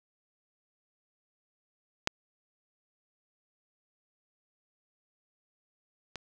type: clicks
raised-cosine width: 0.2 ms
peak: -8 / -21 dBFS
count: 2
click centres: 2.074 / 6.157 s
effects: none